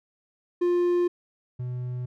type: tone pair in turn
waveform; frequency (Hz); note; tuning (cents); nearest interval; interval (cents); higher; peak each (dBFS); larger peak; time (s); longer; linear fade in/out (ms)
triangle; 352 / 124.45; F4 / B2; +14 / +14; octave + tritone; 1800; first; -18 / -27; first; 0.61-1.08 / 1.59-2.06; neither; 10
effects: none